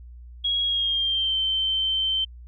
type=tone with pitch glide; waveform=sine; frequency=3307 to 3103 Hz; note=G#7 to G7; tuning=-8 to -18 cents; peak=-21 dBFS; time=0.44-2.25 s; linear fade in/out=10 ms; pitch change=-110 cents; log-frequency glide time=0.64-1.37 s; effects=added 60 Hz sine -40 dBFS peak until 2.47 s